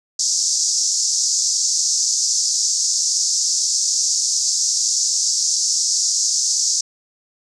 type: band-pass noise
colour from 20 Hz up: white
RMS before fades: -19 dBFS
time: 0.19-6.81 s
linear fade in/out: 5 ms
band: 5000 to 7100 Hz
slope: 48 dB/octave
effects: none